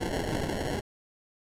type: noise with sample-and-hold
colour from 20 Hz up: white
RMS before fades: -31 dBFS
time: 0-0.81 s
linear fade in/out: 20 ms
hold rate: 1225 Hz
effects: low-pass 11000 Hz 12 dB/octave